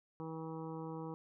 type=harmonic tone; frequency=160.9 Hz; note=E3; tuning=42 cents flat; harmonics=1 / 2 / 3 / 5 / 6 / 7 / 8; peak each=-45 / -46 / -47 / -53 / -52 / -56 / -61 dBFS; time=0.2-1.14 s; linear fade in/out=0 ms; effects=none